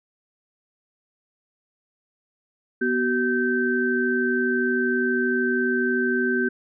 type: tone cluster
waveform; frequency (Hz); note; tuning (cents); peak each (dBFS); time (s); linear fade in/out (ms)
sine; 245.7 / 378.3 / 1551; B3 / F#4 / G6; -9 / +38 / -19; -24; 2.81-6.49; 10
effects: none